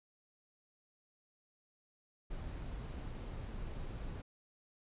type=noise; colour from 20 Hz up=brown; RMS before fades=-43 dBFS; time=2.3-4.22 s; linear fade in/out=10 ms; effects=resampled to 8000 Hz